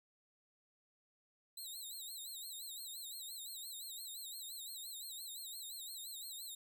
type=tone with vibrato; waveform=15% pulse; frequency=3948 Hz; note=B7; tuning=1 cent flat; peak=-39 dBFS; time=1.57-6.55 s; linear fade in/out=5 ms; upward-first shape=sine; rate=5.8 Hz; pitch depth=130 cents each way; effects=none